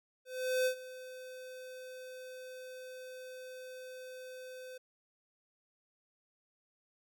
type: tone with ADSR envelope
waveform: square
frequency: 511 Hz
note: C5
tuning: 41 cents flat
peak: -28 dBFS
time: 0.25-4.78 s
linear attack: 410 ms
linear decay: 88 ms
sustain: -18 dB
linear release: 9 ms
effects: none